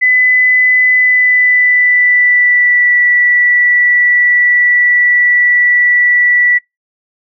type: tone with pitch glide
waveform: sine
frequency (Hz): 2006 to 1956.8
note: B6 to B6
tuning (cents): +26 to -16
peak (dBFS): -6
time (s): 0.01-6.59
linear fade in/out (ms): 20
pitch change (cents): -42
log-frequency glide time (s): 0.93-2.99
effects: noise-tail reverb RT60 0.2 s tail -26 dB re dry